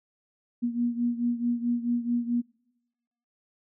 sine beating tone pair, 237.8 / 242.4 Hz, A#3 / B3, +35 / -32 cents, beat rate 4.6 Hz, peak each -26 / -30 dBFS, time 0.62-2.42 s, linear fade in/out 20 ms, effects noise-tail reverb RT60 1.0 s tail -26 dB re dry

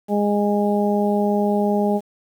harmonic tone, 205.6 Hz, G#3, 17 cents flat, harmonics 1 / 2 / 3 / 4, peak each -19 / -22 / -24 / -25 dBFS, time 0.08-2.01 s, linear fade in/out 50 ms, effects 8-bit

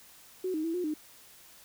sine tone with pitch steps, 370.5 / 311.8 / 329.7 / 358.2 / 305.7 Hz, F#4 / D#4 / E4 / F4 / D#4, +2 / +4 / 0 / +44 / -30 cents, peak -29 dBFS, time 0.44-0.94 s, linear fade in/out 5 ms, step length 100 ms, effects white hiss -55 dBFS RMS until 1.64 s

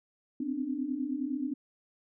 sine tone cluster, 254.4 / 264 / 297 Hz, C4 / C4 / D4, -48 / +16 / +20 cents, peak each -36 / -35 / -34 dBFS, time 0.4-1.54 s, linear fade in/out 5 ms, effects none

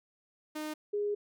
sawtooth / sine tone pair in turn, 306.6 / 412.5 Hz, D#4 / G#4, -25 / -12 cents, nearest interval perfect fourth, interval 513 cents, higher second, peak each -32 / -29 dBFS, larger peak second, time 0.55-0.74 / 0.93-1.15 s, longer second, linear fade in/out 10 ms, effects none

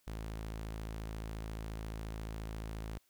sawtooth tone, 54.3 Hz, A1, 22 cents flat, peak -36 dBFS, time 0.07-2.98 s, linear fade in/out 0 ms, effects white hiss -73 dBFS RMS until 3.09 s

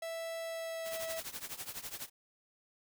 45% pulse tone with pitch glide, 659 to 652.2 Hz, E5 to E5, -1 to -19 cents, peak -38 dBFS, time 0.02-1.2 s, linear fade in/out 5 ms, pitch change -18 cents, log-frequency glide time 0.4-1.03 s
white noise with tremolo, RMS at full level -40 dBFS, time 0.84-2.1 s, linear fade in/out 50 ms, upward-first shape triangle, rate 12 Hz, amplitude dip 90%
effects none

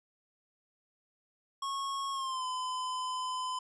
square tone with pitch glide, 1096 to 1016.7 Hz, C#6 to B5, -20 to +50 cents, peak -34 dBFS, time 1.62-3.59 s, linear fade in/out 5 ms, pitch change -130 cents, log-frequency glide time 2.12-2.45 s, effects resampled to 22050 Hz

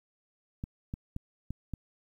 clicks, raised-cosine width 5 ms, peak -23 dBFS, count 5, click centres 0.639 / 0.939 / 1.164 / 1.506 / 1.737 s, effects 10-bit

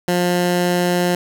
15% pulse tone, 177.2 Hz, F3, 25 cents sharp, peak -9 dBFS, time 0.08-1.15 s, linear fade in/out 2 ms, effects none

